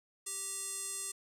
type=tone with band-pass filter; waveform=square; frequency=390.4 Hz; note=G4; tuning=7 cents flat; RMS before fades=-40 dBFS; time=0.26-1.12 s; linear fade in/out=10 ms; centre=8400 Hz; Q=4.5; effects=none